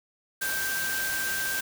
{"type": "tone in noise", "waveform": "sine", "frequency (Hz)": 1569, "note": "G6", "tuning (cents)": 1, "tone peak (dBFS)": -29, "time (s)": [0.41, 1.61], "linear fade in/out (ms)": 10, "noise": "white", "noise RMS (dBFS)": -32, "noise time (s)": [0.41, 1.61], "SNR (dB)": 0, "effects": []}